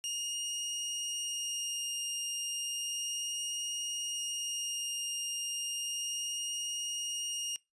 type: tone with vibrato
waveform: 20% pulse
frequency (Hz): 2839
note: F7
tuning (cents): +28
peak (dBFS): -29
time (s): 0.04-7.56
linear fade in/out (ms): 0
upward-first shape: sine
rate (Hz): 0.33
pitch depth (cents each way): 10
effects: noise-tail reverb RT60 0.2 s tail -21 dB re dry + resampled to 24000 Hz